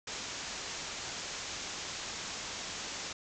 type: low-pass noise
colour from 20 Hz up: white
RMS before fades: -41 dBFS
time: 0.07-3.13 s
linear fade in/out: 5 ms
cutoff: 7400 Hz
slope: 96 dB/octave
effects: none